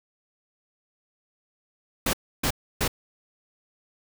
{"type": "noise bursts", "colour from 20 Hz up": "pink", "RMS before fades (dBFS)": -24, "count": 3, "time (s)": [2.06, 2.879], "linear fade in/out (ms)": 5, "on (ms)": 73, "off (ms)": 300, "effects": []}